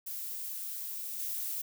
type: noise with level steps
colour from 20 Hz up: violet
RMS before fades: -39 / -36 dBFS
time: 0.06-1.62 s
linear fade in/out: 10 ms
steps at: 1.19 s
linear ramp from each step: 5 ms
effects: none